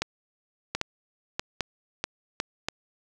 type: two click trains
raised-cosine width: 0.2 ms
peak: -10 / -9 dBFS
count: 4 / 4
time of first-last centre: 0.75-2.685 / 0.02-2.401 s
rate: 1.55 / 1.26 Hz
effects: none